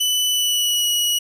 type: tone with pitch glide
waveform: sawtooth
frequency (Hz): 2986 to 2916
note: F#7 to F#7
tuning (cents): +15 to -26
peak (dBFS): -14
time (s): 0-1.19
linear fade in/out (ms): 10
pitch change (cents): -41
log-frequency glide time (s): 0.3-0.87
effects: none